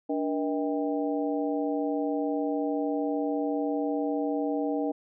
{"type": "harmonic tone with a mistuned harmonic", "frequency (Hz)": 158.8, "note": "D#3", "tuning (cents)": 36, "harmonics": [2, 3, 4, 5], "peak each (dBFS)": [-28, -32, -34, -36], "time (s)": [0.09, 4.92], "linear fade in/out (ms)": 10, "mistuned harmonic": 2, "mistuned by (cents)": -150, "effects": []}